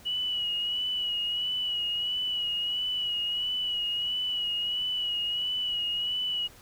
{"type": "tone with vibrato", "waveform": "sine", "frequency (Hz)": 2927, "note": "F#7", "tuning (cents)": -19, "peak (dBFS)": -27, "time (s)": [0.05, 6.48], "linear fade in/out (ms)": 20, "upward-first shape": "sine", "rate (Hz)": 1.5, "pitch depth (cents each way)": 36, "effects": ["pink hiss -53 dBFS RMS until 6.61 s"]}